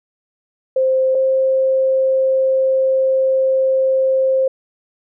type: tone pair in turn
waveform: sine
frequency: 523.3 / 527.9 Hz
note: C5 / C5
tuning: 0 / +15 cents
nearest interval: unison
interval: 15 cents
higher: second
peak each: -12 dBFS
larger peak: neither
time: 0.76-1.15 / 1.15-4.48 s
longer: second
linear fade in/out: 5 ms
effects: none